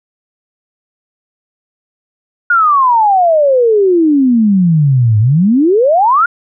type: exponential two-way sweep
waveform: sine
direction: down then up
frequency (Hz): 1453 to 103.4 to 1453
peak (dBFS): -6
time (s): 2.5-6.26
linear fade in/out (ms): 5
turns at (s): 5.19
effects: none